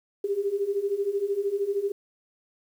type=beating tone pair; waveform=sine; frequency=392 / 405 Hz; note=G4 / G#4; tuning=0 / -43 cents; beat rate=13 Hz; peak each=-29 / -26 dBFS; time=0.24-1.92 s; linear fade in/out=5 ms; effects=9-bit